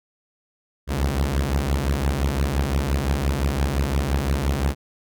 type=beating tone pair; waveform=sawtooth; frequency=65.8 / 71.6 Hz; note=C2 / D2; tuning=+10 / -43 cents; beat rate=5.8 Hz; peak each=-19 dBFS; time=0.87-4.75 s; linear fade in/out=50 ms; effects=none